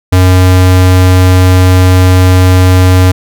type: tone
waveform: square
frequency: 92 Hz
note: F#2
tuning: 9 cents flat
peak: -3 dBFS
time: 0.12-3.12 s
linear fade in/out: 10 ms
effects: none